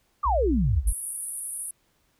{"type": "exponential sweep", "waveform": "sine", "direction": "down", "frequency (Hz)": [1243, 36.71], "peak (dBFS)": -21, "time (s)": [0.23, 0.93], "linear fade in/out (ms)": 10}
{"type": "tone with vibrato", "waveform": "sine", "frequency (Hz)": 61.1, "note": "B1", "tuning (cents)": -18, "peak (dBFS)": -24, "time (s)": [0.25, 0.92], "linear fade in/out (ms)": 20, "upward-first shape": "triangle", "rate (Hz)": 6.8, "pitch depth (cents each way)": 66}
{"type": "band-pass noise", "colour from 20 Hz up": "pink", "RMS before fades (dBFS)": -34, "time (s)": [0.87, 1.71], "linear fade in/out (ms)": 5, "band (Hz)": [9400, 11000], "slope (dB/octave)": 96}
{"effects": ["pink hiss -68 dBFS RMS until 2.19 s"]}